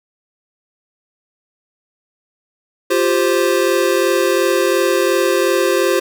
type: chord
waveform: square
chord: F suspended second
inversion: none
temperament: equal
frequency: 349.2 / 392 / 523.3 Hz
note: F4 / G4 / C5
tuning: 0 / 0 / 0 cents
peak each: -18 dBFS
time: 2.9-6 s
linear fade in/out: 10 ms
effects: none